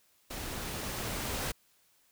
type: noise with level ramp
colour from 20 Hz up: pink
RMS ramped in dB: -40 to -34 dBFS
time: 0.3-1.52 s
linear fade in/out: 10 ms
effects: white hiss -68 dBFS RMS until 2.11 s